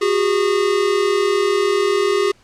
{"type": "tone pair together", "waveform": "square", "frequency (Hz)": [367.3, 407.4], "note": ["F#4", "G#4"], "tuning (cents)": [-13, -33], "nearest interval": "major second", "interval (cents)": 180, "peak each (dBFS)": [-20, -17], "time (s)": [0.01, 2.32], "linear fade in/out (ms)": 10, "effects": ["pink hiss -53 dBFS RMS until 2.43 s", "low-pass 7000 Hz 12 dB/octave"]}